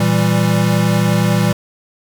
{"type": "chord", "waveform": "square", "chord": "E diminished", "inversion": "second", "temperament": "equal", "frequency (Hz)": [116.54, 164.81, 196], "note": ["Bb2", "E3", "G3"], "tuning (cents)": [0, 0, 0], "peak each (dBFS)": -17, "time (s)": [0, 1.53], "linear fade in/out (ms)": 5, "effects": []}